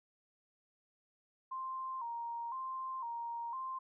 sine tone with vibrato, 990 Hz, B5, 4 cents sharp, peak -38 dBFS, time 1.51-3.79 s, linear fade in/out 10 ms, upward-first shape square, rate 0.99 Hz, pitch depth 98 cents each way, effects none

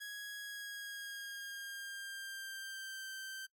sawtooth tone with pitch glide, 1661.2 to 1558.9 Hz, G#6 to G6, 0 to -10 cents, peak -40 dBFS, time 0-3.47 s, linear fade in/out 20 ms, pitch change -110 cents, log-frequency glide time 0.38-3.11 s, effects noise-tail reverb RT60 0.1 s tail -23 dB re dry

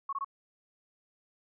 sine tone bursts, 1103 Hz, C#6, 9 cents flat, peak -31 dBFS, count 3, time 0.09-0.246 s, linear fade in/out 5 ms, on 38 ms, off 21 ms, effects none

